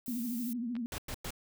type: noise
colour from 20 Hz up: violet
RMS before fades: -44 dBFS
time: 0.06-0.53 s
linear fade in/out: 0 ms
type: tone with vibrato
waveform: sine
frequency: 238.4 Hz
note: A#3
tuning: 39 cents sharp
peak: -33 dBFS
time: 0.08-0.86 s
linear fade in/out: 0 ms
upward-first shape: triangle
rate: 13 Hz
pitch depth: 120 cents each way
type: clicks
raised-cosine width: 0.3 ms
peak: -33 dBFS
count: 2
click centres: 0.754 / 0.766 s
type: noise bursts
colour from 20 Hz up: pink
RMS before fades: -39 dBFS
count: 3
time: 0.92-1.306 s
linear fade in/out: 2 ms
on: 62 ms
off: 100 ms
effects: none